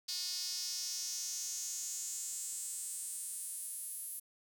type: tone with high-pass filter sweep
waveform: sawtooth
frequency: 362 Hz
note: F#4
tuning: 38 cents flat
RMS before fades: -41 dBFS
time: 0.08-4.2 s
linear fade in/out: 10 ms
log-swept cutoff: 4700 to 11000 Hz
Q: 4.4
effects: none